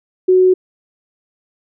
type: tone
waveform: sine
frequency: 370 Hz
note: F#4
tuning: in tune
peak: -7 dBFS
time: 0.28-0.54 s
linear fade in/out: 10 ms
effects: none